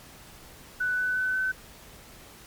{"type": "tone with pitch steps", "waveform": "sine", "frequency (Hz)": [1490, 1500.4, 1510.8, 1521.3], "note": ["F#6", "F#6", "F#6", "F#6"], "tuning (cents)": [12, 24, 36, 48], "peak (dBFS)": -24, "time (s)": [0.8, 1.52], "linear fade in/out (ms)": 10, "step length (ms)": 180, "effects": ["pink hiss -49 dBFS RMS until 2.46 s", "MP3 96 kbps"]}